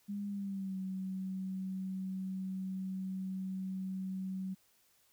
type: tone with pitch glide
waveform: sine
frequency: 202.6 to 189.03 Hz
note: G#3 to F#3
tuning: -43 to +37 cents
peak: -36 dBFS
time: 0.08-4.55 s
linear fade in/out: 20 ms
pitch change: -120 cents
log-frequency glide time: 0.28-0.77 s
effects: white hiss -70 dBFS RMS until 5.12 s